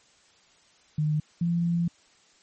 sine tone pair in turn, 152.1 / 170.73 Hz, D#3 / F3, -39 / -39 cents, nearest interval major second, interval 200 cents, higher second, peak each -22 dBFS, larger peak neither, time 0.98-1.2 / 1.41-1.88 s, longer second, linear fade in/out 5 ms, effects white hiss -60 dBFS RMS until 2.42 s + MP3 32 kbps

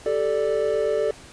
triangle chord, G suspended second, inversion none, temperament equal, 392 / 440 / 587.3 Hz, G4 / A4 / D5, 0 / 0 / 0 cents, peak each -26 / -21 / -22 dBFS, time 0.06-1.11 s, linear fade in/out 2 ms, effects pink hiss -45 dBFS RMS until 1.32 s + resampled to 22050 Hz

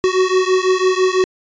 square beating tone pair, 370 / 376 Hz, F#4 / F#4, 0 / +28 cents, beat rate 6 Hz, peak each -16 / -17 dBFS, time 0.04-1.24 s, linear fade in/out 0 ms, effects resampled to 16000 Hz

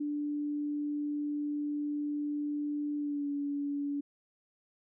sine tone with pitch glide, 293.7 to 285.7 Hz, D4 to D4, 0 to -48 cents, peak -31 dBFS, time 0-4.01 s, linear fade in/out 10 ms, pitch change -48 cents, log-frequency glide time 2.97-3.28 s, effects none

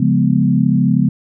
sine chord, C# dominant seventh, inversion none, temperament equal, 138.59 / 174.61 / 207.7 / 246.9 Hz, C#3 / E#3 / G#3 / B3, 0 / 0 / 0 / 0 cents, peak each -16 dBFS, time 0-1.09 s, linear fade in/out 5 ms, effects none

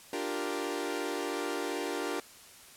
sawtooth chord, G minor seventh, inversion second, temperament equal, 293.7 / 349.2 / 392 / 466.2 Hz, D4 / F4 / G4 / Bb4, 0 / 0 / 0 / 0 cents, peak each -34 dBFS, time 0.13-2.2 s, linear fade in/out 2 ms, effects white hiss -53 dBFS RMS until 2.76 s + low-pass 12000 Hz 12 dB/octave

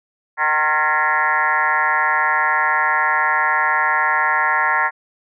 sine tone with frequency modulation, 1382 Hz, F6, 19 cents flat, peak -14 dBFS, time 0.37-4.91 s, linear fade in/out 50 ms, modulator 154 Hz, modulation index 3.8, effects none

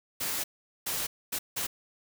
white noise bursts at uneven times, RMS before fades -32 dBFS, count 4, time 0.2-0.44 / 0.86-1.07 / 1.32-1.39 / 1.56-1.67 s, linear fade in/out 10 ms, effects none

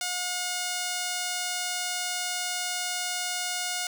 5% pulse tone, 720 Hz, F#5, 47 cents flat, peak -17 dBFS, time 0.01-3.87 s, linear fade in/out 2 ms, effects none

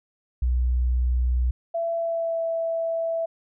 sine tone, 61.8 Hz, B1, 2 cents sharp, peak -19 dBFS, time 0.42-1.51 s, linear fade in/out 5 ms
sine tone with pitch glide, 670 to 660.4 Hz, E5 to E5, +28 to +3 cents, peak -23 dBFS, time 1.74-3.26 s, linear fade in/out 10 ms, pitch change -25 cents, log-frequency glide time 1.95-2.42 s
effects none

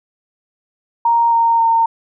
sine tone with pitch steps, 932.3 / 923.2 / 914.2 Hz, A#5 / A#5 / A#5, 0 / -17 / -34 cents, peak -10 dBFS, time 1.05-1.86 s, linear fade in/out 5 ms, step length 270 ms, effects none

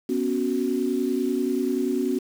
sine chord, B suspended second, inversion none, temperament equal, 246.9 / 277.2 / 370 Hz, B3 / C#4 / F#4, 0 / 0 / 0 cents, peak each -26 dBFS, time 0.09-2.19 s, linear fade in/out 5 ms, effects 7-bit

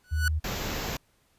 45% pulse tone with exponential growth, 1480 Hz, F#6, in tune, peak -22 dBFS, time 0.04-0.28 s, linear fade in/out 2 ms, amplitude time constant 51 ms
sine tone, 77.78 Hz, D#2, in tune, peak -24 dBFS, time 0.11-0.4 s, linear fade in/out 20 ms
pink band-stop noise, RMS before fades -32 dBFS, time 0.44-0.97 s, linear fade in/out 5 ms, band 7400 to 12000 Hz, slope 96 dB/octave
effects pink hiss -67 dBFS RMS until 1.38 s + resampled to 32000 Hz

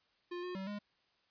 square tone with pitch steps, 352.6 / 360.2 / 191.6 / 206 Hz, F4 / F#4 / G3 / G#3, +17 / -46 / -39 / -14 cents, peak -40 dBFS, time 0.31-0.79 s, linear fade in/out 10 ms, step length 120 ms, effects white hiss -74 dBFS RMS until 1.3 s + resampled to 11025 Hz

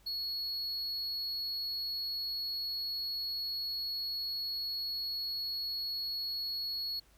triangle tone, 4352 Hz, C#8, 33 cents flat, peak -33 dBFS, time 0.06-7 s, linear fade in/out 10 ms, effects added 50 Hz sine -63 dBFS peak until 7.17 s + pink hiss -66 dBFS RMS until 7.17 s

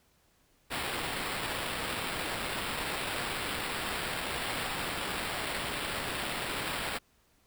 white noise with sample-and-hold, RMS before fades -35 dBFS, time 0.7-6.99 s, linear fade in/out 20 ms, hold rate 6300 Hz, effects pink hiss -68 dBFS RMS until 7.46 s

